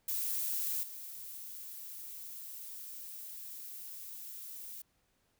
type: noise with level steps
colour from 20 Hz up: violet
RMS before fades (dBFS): -35 / -46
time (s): 0.08-4.82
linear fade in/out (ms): 5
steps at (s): 0.83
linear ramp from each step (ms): 2
effects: pink hiss -75 dBFS RMS until 5.39 s